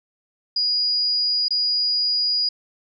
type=tone with dropouts; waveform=sine; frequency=4892 Hz; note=D#8; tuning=30 cents flat; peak=-18 dBFS; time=0.56-2.49 s; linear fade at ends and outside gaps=5 ms; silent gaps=1.484-1.506 s; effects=none